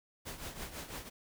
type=noise with tremolo; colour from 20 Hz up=pink; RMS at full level=-41 dBFS; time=0.25-1.1 s; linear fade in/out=20 ms; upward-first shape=triangle; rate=6 Hz; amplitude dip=75%; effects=none